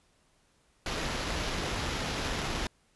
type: noise with sample-and-hold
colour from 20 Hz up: pink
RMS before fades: -33 dBFS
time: 0.86-2.67 s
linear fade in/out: 2 ms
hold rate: 8820 Hz
effects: pink hiss -68 dBFS RMS until 2.95 s + resampled to 24000 Hz